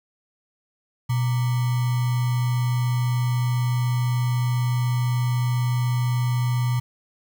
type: tone with sample-and-hold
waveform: sine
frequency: 123 Hz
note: B2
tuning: 7 cents flat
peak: -19 dBFS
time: 1.09-6.8 s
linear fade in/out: 10 ms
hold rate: 1050 Hz
effects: none